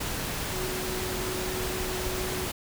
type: tone in noise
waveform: sine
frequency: 370 Hz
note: F#4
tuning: in tune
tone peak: -34 dBFS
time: 0.52-2.46 s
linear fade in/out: 10 ms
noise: pink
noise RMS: -32 dBFS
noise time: 0-2.52 s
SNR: -5 dB
effects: none